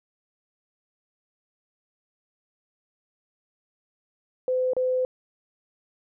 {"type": "tone with dropouts", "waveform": "sine", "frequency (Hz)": 510, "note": "C5", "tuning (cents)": -44, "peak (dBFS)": -21, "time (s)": [4.48, 5.05], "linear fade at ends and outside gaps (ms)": 1, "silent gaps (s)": [4.734, 4.766], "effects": []}